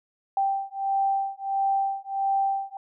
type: beating tone pair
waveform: sine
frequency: 783 / 784.5 Hz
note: G5 / G5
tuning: -2 / +1 cents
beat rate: 1.5 Hz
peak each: -26 dBFS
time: 0.37-2.77 s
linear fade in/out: 2 ms
effects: none